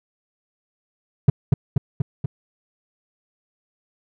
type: tone with echo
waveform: triangle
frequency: 136.8 Hz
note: C#3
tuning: 23 cents flat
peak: -5 dBFS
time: 1.28-1.3 s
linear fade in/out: 5 ms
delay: 240 ms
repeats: 4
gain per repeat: -3 dB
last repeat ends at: 2.26 s
effects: none